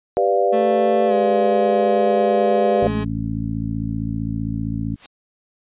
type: chord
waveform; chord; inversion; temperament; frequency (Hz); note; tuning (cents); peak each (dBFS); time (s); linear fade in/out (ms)
sine; G dominant seventh; none; equal; 392 / 493.9 / 587.3 / 698.5; G4 / B4 / D5 / F5; 0 / 0 / 0 / 0; -20; 0.17-2.87; 0
type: tone with pitch glide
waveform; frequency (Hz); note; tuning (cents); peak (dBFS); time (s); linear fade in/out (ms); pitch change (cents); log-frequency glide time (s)
30% pulse; 220 to 210.6; A3 to G#3; 0 to +24; -20; 0.52-3.05; 20; -76; 1.07-1.13
type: harmonic tone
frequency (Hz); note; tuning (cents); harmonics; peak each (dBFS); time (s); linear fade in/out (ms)
55.4; A1; +13; 1 / 2 / 3 / 4 / 5; -30 / -26 / -29 / -27 / -28; 2.81-4.96; 20
type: noise with exponential growth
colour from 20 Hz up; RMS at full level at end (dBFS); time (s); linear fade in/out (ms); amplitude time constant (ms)
white; -34; 4.9-5.06; 0; 33
effects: resampled to 8000 Hz